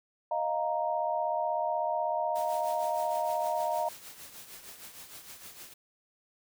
sine chord, Eb suspended second, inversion none, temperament equal, 622.3 / 698.5 / 932.3 Hz, Eb5 / F5 / Bb5, 0 / 0 / 0 cents, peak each -32 dBFS, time 0.31-3.89 s, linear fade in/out 5 ms
white noise with tremolo, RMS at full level -45 dBFS, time 2.35-5.74 s, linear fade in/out 10 ms, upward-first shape triangle, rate 6.5 Hz, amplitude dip 65%
effects none

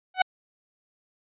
sawtooth tone with exponential growth, 746 Hz, F#5, 14 cents sharp, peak -10 dBFS, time 0.14-0.22 s, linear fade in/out 5 ms, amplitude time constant 16 ms, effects resampled to 8000 Hz

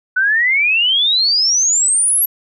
sine exponential sweep, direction up, 1480 to 11760 Hz, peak -11 dBFS, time 0.16-2.26 s, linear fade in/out 10 ms, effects none

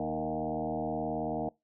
sine tone with frequency modulation, 466.2 Hz, A#4, in tune, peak -30 dBFS, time 0-1.49 s, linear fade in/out 2 ms, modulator 78.8 Hz, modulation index 3.9, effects noise-tail reverb RT60 0.2 s tail -23 dB re dry

